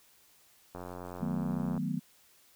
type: click train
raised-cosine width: 1 ms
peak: -28 dBFS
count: 93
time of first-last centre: 0.75-1.777 s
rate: 89.6 Hz
type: chord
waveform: sine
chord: B dominant seventh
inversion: first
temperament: equal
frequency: 155.56 / 185 / 220 / 246.9 Hz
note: D#3 / F#3 / A3 / B3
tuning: 0 / 0 / 0 / 0 cents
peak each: -36 / -35 / -37 / -36 dBFS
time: 1.2-2 s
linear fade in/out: 20 ms
effects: white hiss -63 dBFS RMS until 2.55 s